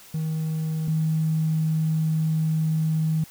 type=tone pair in turn; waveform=triangle; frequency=158.2 / 158.2 Hz; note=D#3 / D#3; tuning=+29 / +29 cents; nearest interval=unison; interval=0 cents; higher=neither; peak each=-21 / -16 dBFS; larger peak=second; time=0.14-0.88 / 0.88-3.24 s; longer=second; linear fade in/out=5 ms; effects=tanh soft clip ceiling -18 dBFS + white hiss -48 dBFS RMS until 3.3 s